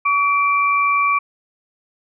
sine tone pair together, 1139.1 / 2349 Hz, C#6 / D7, +47 / 0 cents, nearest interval octave + minor second, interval 1253 cents, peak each -15 / -19 dBFS, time 0.05-1.19 s, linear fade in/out 10 ms, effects none

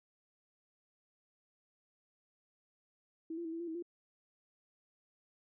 sine tone with pitch steps, 324.7 / 341.5 / 323.9 / 331.7 / 343.7 / 322.2 / 346.3 Hz, E4 / F4 / E4 / E4 / F4 / E4 / F4, -26 / -39 / -30 / +11 / -28 / -39 / -15 cents, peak -38 dBFS, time 3.3-3.825 s, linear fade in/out 5 ms, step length 75 ms, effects none

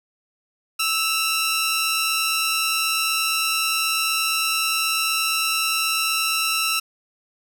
15% pulse tone pair together, 1315 / 2779 Hz, E6 / F7, -5 / -9 cents, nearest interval octave + minor second, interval 1296 cents, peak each -16 / -16 dBFS, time 0.79-6.8 s, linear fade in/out 10 ms, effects none

